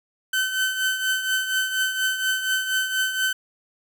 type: tone with tremolo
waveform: 30% pulse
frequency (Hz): 1529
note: G6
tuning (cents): -44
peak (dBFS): -16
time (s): 0.33-3.33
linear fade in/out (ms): 5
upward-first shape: triangle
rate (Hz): 4.2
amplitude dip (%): 65
effects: none